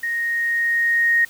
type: tone with level ramp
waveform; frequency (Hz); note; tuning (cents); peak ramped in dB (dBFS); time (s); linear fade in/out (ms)
sine; 1864.7; A#6; 0; -21 to -13; 0.03-1.25; 5
effects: white hiss -45 dBFS RMS until 1.29 s